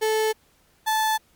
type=tone pair in turn; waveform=35% pulse; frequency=436.3 / 872.6 Hz; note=A4 / A5; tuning=-15 / -15 cents; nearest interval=octave; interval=1200 cents; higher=second; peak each=-18 dBFS; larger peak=neither; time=0.01-0.33 / 0.86-1.18 s; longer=neither; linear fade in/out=20 ms; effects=pink hiss -61 dBFS RMS until 1.35 s + MP3 96 kbps